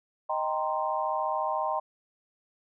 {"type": "chord", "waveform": "sine", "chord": "C minor seventh", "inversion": "first", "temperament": "equal", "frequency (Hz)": [622.3, 784, 932.3, 1046.5], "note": ["Eb5", "G5", "Bb5", "C6"], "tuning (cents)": [0, 0, 0, 0], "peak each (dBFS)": -32, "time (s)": [0.29, 1.8], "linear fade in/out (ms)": 10, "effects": []}